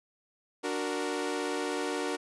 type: chord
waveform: sawtooth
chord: D augmented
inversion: none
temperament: equal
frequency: 293.7 / 370 / 466.2 Hz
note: D4 / F#4 / A#4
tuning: 0 / 0 / 0 cents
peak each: -31 dBFS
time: 0.63-2.17 s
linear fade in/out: 20 ms
effects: resampled to 24000 Hz